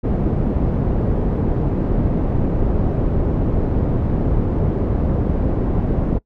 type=low-pass noise; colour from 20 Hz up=pink; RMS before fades=-18 dBFS; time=0.03-6.19 s; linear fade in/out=20 ms; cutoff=420 Hz; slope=12 dB/octave; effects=noise-tail reverb RT60 0.1 s tail -22 dB re dry